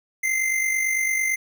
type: tone with amplitude modulation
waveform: square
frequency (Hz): 2081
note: C7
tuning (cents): -10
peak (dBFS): -19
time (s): 0.23-1.36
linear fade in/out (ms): 10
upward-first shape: sine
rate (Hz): 48.9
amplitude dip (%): 50
effects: none